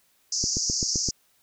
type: band-pass noise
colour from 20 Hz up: white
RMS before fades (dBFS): -27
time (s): 0.32-1.11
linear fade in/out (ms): 5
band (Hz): 4800 to 6800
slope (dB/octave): 96
type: click train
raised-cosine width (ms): 3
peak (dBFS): -17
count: 6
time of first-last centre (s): 0.44-1.088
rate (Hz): 7.72
effects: white hiss -65 dBFS RMS until 1.42 s